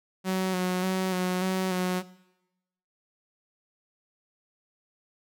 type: tone with vibrato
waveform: sawtooth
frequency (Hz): 185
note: F#3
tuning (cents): 0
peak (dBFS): -21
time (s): 0.24-2.03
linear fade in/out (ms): 50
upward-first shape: square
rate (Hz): 1.7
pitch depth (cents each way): 23
effects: noise-tail reverb RT60 0.9 s tail -18 dB re dry